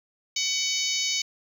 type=harmonic tone with a mistuned harmonic; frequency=751 Hz; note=F#5; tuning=26 cents sharp; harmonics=3 / 4 / 5 / 6 / 7 / 8 / 9; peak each=-32 / -32 / -32 / -32 / -32 / -32 / -32 dBFS; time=0.36-1.22 s; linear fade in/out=5 ms; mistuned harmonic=9; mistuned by=-22 cents; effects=8-bit